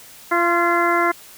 harmonic tone with a mistuned harmonic, 343.5 Hz, F4, 29 cents flat, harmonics 1 / 2 / 3 / 4 / 5 / 6, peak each -21 / -22 / -21 / -21 / -26 / -24 dBFS, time 0.31-1.12 s, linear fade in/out 10 ms, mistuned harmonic 3, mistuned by +26 cents, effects white hiss -43 dBFS RMS until 1.37 s

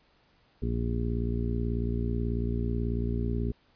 harmonic tone, 58.27 Hz, A#1, in tune, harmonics 1 / 2 / 3 / 4 / 5 / 6 / 7, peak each -30 / -32 / -39 / -34 / -42 / -41 / -38 dBFS, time 0.62-3.52 s, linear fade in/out 5 ms, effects pink hiss -65 dBFS RMS until 3.75 s + resampled to 11025 Hz

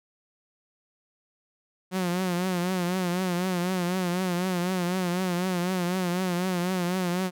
sawtooth tone with vibrato, 180.7 Hz, F#3, 41 cents flat, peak -21 dBFS, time 1.91-7.31 s, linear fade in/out 50 ms, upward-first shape triangle, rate 4 Hz, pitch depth 88 cents each way, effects none

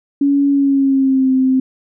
sine tone with pitch glide, 281.3 to 261 Hz, C#4 to C4, +26 to -4 cents, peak -10 dBFS, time 0.21-1.6 s, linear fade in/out 5 ms, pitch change -130 cents, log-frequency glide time 0.5-1.32 s, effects none

